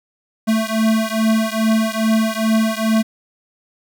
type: beating tone pair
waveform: square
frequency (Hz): 220 / 222.4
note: A3 / A3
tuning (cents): 0 / +19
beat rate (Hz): 2.4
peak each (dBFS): -18 / -19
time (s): 0.47-3.03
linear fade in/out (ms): 20
effects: 9-bit